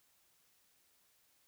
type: silence
effects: white hiss -72 dBFS RMS until 1.47 s